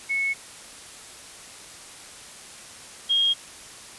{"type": "tone pair in turn", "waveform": "sine", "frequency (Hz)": [2200, 3249], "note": ["C#7", "G#7"], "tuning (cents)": [-14, -39], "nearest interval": "perfect fifth", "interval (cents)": 675, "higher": "second", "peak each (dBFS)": [-22, -18], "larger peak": "second", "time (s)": [[0.09, 0.34], [3.09, 3.34]], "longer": "neither", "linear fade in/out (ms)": 20, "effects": ["white hiss -43 dBFS RMS until 3.98 s", "resampled to 24000 Hz"]}